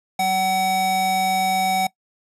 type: tone pair together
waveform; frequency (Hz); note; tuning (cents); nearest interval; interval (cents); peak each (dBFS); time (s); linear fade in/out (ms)
square; 189.1 / 754.7; F#3 / F#5; +38 / +34; 2 octaves; 2396; -30 / -19; 0.19-1.87; 5
effects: noise-tail reverb RT60 0.1 s tail -20 dB re dry + resampled to 32000 Hz